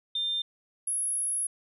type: tone pair in turn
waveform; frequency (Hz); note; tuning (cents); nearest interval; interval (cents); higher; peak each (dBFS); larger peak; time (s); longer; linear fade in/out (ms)
sine; 3600 / 10738; A7 / E9; +39 / +31; octave + perfect fifth; 1892; second; -26; neither; 0.15-0.42 / 0.87-1.47; second; 5
effects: tanh soft clip ceiling -22 dBFS